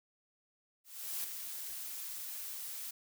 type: noise with ADSR envelope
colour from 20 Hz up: blue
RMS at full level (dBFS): -37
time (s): 0.84-2.91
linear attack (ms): 400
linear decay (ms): 4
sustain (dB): -6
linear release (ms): 6
effects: none